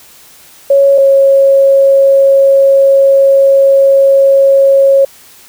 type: tone pair in turn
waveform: sine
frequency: 554.4 / 547.4 Hz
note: C#5 / C#5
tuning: 0 / -22 cents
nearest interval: unison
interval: 22 cents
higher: first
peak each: -3 dBFS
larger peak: neither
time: 0.7-0.98 / 0.98-5.05 s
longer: second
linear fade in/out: 5 ms
effects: white hiss -39 dBFS RMS until 5.48 s